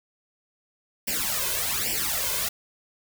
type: noise with flanger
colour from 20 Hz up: white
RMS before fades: -27 dBFS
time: 1.07-2.49 s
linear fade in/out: 10 ms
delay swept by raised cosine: 0.38 to 1.98 ms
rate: 1.2 Hz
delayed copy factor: +0.9
effects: none